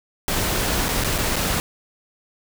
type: noise with dropouts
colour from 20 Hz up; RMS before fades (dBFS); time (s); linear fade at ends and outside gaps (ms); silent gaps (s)
pink; -22; 0.28-1.6; 0; 0.883-0.889 / 1.038-1.046 / 1.18-1.185 / 1.358-1.364
effects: none